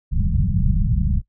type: low-pass noise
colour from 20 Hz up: pink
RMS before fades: -18 dBFS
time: 0.11-1.22 s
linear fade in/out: 50 ms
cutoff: 200 Hz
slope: 96 dB/octave
effects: noise-tail reverb RT60 0.1 s tail -18 dB re dry